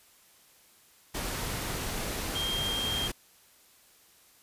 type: tone in noise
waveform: sine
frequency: 3206 Hz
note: G7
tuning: 38 cents sharp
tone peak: -30 dBFS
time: 2.35-3.08 s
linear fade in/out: 10 ms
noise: pink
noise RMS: -34 dBFS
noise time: 1.14-3.12 s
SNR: +1 dB
effects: white hiss -60 dBFS RMS until 4.42 s + resampled to 32000 Hz